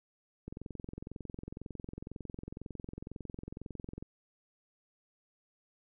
click train, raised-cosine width 3 ms, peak -29 dBFS, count 79, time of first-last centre 0.48-4.025 s, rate 22 Hz, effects none

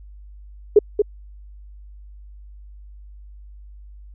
sine tone with echo, 416.2 Hz, G#4, 4 cents sharp, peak -6 dBFS, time 0.76-0.79 s, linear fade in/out 5 ms, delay 230 ms, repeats 1, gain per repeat -6 dB, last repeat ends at 1.02 s, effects added 50 Hz sine -39 dBFS peak until 4.14 s

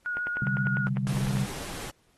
sine tone with vibrato, 1445 Hz, F#6, 41 cents flat, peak -28 dBFS, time 0.06-0.87 s, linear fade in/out 0 ms, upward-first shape square, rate 7.3 Hz, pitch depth 13 cents each way
click train, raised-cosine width 0.5 ms, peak -22 dBFS, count 13, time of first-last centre 0.17-1.37 s, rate 10 Hz
sine chord, C suspended second, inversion none, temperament equal, 130.81 / 146.83 / 196 Hz, C3 / D3 / G3, 0 / 0 / 0 cents, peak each -28 / -33 / -30 dBFS, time 0.42-1.46 s, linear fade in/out 2 ms
pink noise, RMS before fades -38 dBFS, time 1.07-1.9 s, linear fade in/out 0 ms
effects pink hiss -67 dBFS RMS until 2.17 s + AAC 32 kbps

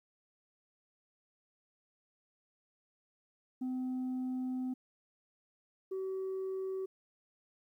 sine tone pair in turn, 255.7 / 380.5 Hz, C4 / F#4, -40 / +48 cents, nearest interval perfect fifth, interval 688 cents, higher second, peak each -31 / -33 dBFS, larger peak first, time 3.61-4.74 / 5.91-6.86 s, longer first, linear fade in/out 10 ms, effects tanh soft clip ceiling -33 dBFS + 12-bit

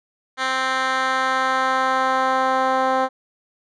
10% pulse tone with band-pass filter sweep, 261.6 Hz, C4, in tune, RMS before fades -20 dBFS, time 0.37-3.09 s, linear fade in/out 50 ms, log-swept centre 2200 to 710 Hz, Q 0.99, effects resampled to 22050 Hz

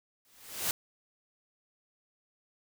white noise with exponential growth, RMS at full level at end -28 dBFS, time 0.25-0.71 s, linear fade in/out 1 ms, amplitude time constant 98 ms, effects none

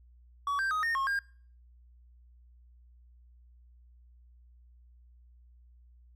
triangle tone with pitch steps, 1132 / 1575 / 1255 / 1837 / 1082 / 1611 Hz, C#6 / G6 / D#6 / A#6 / C#6 / G6, +36 / +8 / +15 / -26 / -42 / +47 cents, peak -26 dBFS, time 0.47-1.19 s, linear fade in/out 2 ms, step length 120 ms, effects noise-tail reverb RT60 0.5 s tail -23 dB re dry + added 60 Hz sine -55 dBFS peak until 6.15 s

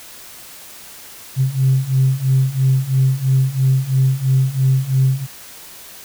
sine beating tone pair, 130.81 / 133.81 Hz, C3 / C3, 0 / +39 cents, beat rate 3 Hz, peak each -16 / -14 dBFS, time 1.36-5.27 s, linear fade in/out 50 ms, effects tanh soft clip ceiling -6 dBFS + white hiss -38 dBFS RMS until 6.04 s

